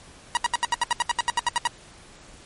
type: tone bursts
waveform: sawtooth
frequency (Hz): 957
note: A#5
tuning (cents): +45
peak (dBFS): -15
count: 15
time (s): 0.35-1.672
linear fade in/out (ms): 0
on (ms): 20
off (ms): 73
effects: pink hiss -48 dBFS RMS until 2.45 s + MP3 48 kbps